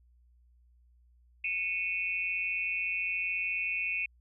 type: tone cluster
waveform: sine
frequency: 2218 / 2484 / 2665 Hz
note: C#7 / D#7 / E7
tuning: 0 / -3 / +18 cents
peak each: -37 / -32 / -35 dBFS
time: 1.44-4.06 s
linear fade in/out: 5 ms
effects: added 60 Hz sine -60 dBFS peak until 4.2 s